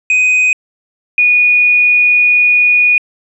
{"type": "tone pair in turn", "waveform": ["triangle", "sine"], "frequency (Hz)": [2501, 2459], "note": ["D#7", "D#7"], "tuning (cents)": [8, -21], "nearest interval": "unison", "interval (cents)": 29, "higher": "first", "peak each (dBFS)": -6, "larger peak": "neither", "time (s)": [[0.1, 0.53], [1.18, 2.98]], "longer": "second", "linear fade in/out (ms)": 2, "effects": ["resampled to 22050 Hz"]}